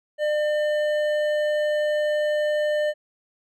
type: tone with hard clipping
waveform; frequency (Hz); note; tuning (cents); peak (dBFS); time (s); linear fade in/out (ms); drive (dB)
triangle; 601; D5; +40; -22; 0.18-2.94; 50; 13
effects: none